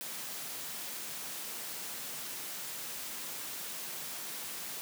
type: high-pass noise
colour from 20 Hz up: white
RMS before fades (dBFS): -41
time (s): 0.01-4.81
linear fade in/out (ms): 0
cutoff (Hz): 120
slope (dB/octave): 48
effects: none